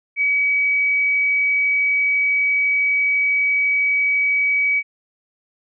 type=tone; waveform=sine; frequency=2273 Hz; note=C#7; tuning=43 cents sharp; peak=-15 dBFS; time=0.16-4.83 s; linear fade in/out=50 ms; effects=none